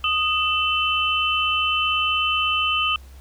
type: tone cluster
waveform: sine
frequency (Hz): 1242 / 2665 / 3044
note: D#6 / E7 / F#7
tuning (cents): -3 / +18 / +48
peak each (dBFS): -23 / -23 / -23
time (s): 0.04-2.96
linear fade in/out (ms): 2
effects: added 66 Hz sine -40 dBFS peak until 3.2 s + pink hiss -53 dBFS RMS until 3.2 s